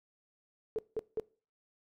sine tone bursts, 440 Hz, A4, in tune, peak -30 dBFS, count 3, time 0.76-1.198 s, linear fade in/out 0 ms, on 26 ms, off 180 ms, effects noise-tail reverb RT60 0.4 s tail -22 dB re dry

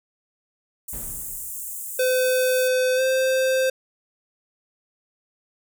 pink high-pass noise, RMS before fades -33 dBFS, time 0.88-2.68 s, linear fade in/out 5 ms, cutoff 7400 Hz, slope 48 dB/octave
brown noise with exponential decay, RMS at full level -33 dBFS, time 0.93-1.9 s, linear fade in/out 2 ms, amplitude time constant 210 ms
square tone with pitch glide, 510 to 522.2 Hz, C5 to C5, -44 to -3 cents, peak -19 dBFS, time 1.99-3.7 s, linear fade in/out 5 ms, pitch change +41 cents, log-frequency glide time 2.96-3.01 s
effects none

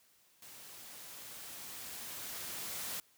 white noise with level ramp, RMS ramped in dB -53 to -40 dBFS, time 0.42-3 s, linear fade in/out 2 ms, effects white hiss -68 dBFS RMS until 3.17 s + high-pass 60 Hz 12 dB/octave

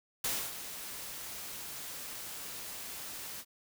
white noise with ADSR envelope, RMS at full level -32 dBFS, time 0.24-3.45 s, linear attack 4 ms, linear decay 280 ms, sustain -11 dB, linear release 59 ms, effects none

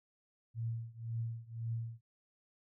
sine tone with tremolo, 114.9 Hz, A#2, 25 cents flat, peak -33 dBFS, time 0.54-2.01 s, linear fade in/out 50 ms, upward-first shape triangle, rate 1.9 Hz, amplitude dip 95%, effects none

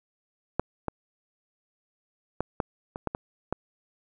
clicks, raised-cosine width 1 ms, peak -9 / -14 / -12 / -11 / -20 / -13 / -16 / -13 dBFS, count 8, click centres 0.596 / 0.883 / 2.406 / 2.602 / 2.959 / 3.073 / 3.149 / 3.526 s, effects none

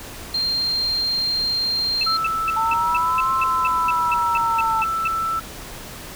sine tone, 4186 Hz, C8, in tune, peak -19 dBFS, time 0.34-2.17 s, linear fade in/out 5 ms
sine tone bursts, 2637 Hz, E7, in tune, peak -20 dBFS, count 14, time 2.01-5.076 s, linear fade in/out 2 ms, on 24 ms, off 210 ms
sine tone with pitch glide, 1318.5 to 1326.1 Hz, E6 to E6, 0 to +10 cents, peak -20 dBFS, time 2.06-5.4 s, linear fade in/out 10 ms, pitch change +10 cents, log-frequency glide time 3.02-4.31 s
sine linear two-way sweep, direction up then down, 884 to 1054 to 884 Hz, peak -20 dBFS, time 2.56-4.83 s, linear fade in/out 10 ms, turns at 3.32 s
effects pink hiss -36 dBFS RMS until 6.15 s

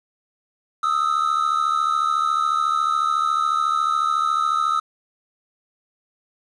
triangle tone pair together, 1244.5 / 1318.5 Hz, D#6 / E6, 0 / 0 cents, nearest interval minor second, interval 100 cents, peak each -19 dBFS, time 0.83-4.8 s, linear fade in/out 5 ms, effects resampled to 24000 Hz + 8-bit

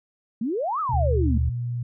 sine exponential two-way sweep, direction up then down, 207.7 to 1325 to 207.7 Hz, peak -23 dBFS, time 0.41-1.38 s, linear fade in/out 5 ms, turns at 0.8 s
sine tone with pitch glide, 125 to 120.53 Hz, B2 to B2, +21 to -42 cents, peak -25 dBFS, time 0.89-1.83 s, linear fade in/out 5 ms, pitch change -63 cents, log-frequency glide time 1.03-1.27 s
sine tone, 75.2 Hz, D2, 42 cents sharp, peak -20 dBFS, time 0.93-1.5 s, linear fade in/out 10 ms
effects none

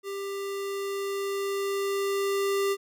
square tone with level ramp, 396 Hz, G4, 18 cents sharp, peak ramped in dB -33 to -24 dBFS, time 0.03-2.77 s, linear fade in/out 50 ms, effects none

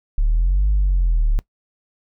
sine linear two-way sweep, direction up then down, 34.65 to 51.5 to 34.65 Hz, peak -12 dBFS, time 0.18-1.39 s, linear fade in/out 0 ms, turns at 0.69 s, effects noise-tail reverb RT60 0.1 s tail -22 dB re dry + tanh soft clip ceiling -11 dBFS

